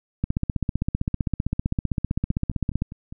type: two click trains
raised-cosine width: 5 ms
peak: -24 / -10 dBFS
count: 5 / 41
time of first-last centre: 2.31-3.125 / 0.24-2.821 s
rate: 4.91 / 15.5 Hz
effects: none